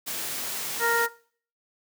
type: high-pass noise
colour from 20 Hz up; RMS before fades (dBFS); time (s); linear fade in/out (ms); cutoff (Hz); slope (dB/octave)
white; -32; 0.06-1.07; 20; 140; 12
type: harmonic tone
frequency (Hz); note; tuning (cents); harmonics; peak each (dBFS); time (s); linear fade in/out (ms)
466.2; A#4; 0; 1 / 2 / 3 / 4; -27 / -27 / -27 / -27; 0.79-1.09; 50
effects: noise-tail reverb RT60 0.5 s tail -20 dB re dry